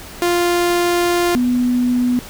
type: tone pair in turn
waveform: sawtooth / sine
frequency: 349.2 / 246.9 Hz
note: F4 / B3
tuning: 0 / 0 cents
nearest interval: tritone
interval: 600 cents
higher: first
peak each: -10 / -13 dBFS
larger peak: first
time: 0.22-1.35 / 1.35-2.19 s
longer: first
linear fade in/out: 0 ms
effects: pink hiss -35 dBFS RMS until 2.29 s